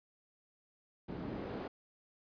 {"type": "noise with band-pass filter sweep", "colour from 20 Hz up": "pink", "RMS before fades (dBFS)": -42, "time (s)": [1.08, 1.68], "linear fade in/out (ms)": 10, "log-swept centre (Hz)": [210, 430], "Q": 0.89, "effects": ["resampled to 11025 Hz"]}